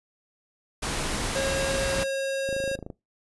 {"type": "noise", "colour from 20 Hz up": "pink", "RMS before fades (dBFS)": -29, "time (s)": [0.82, 2.04], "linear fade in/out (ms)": 10}
{"type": "tone", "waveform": "square", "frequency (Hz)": 542, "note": "C#5", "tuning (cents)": -39, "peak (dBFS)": -26, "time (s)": [1.35, 2.76], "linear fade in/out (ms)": 10}
{"type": "click train", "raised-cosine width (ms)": 2, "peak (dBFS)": -23, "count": 12, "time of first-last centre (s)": [2.49, 2.902], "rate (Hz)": 26.7}
{"effects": ["noise-tail reverb RT60 0.2 s tail -21 dB re dry", "resampled to 24000 Hz"]}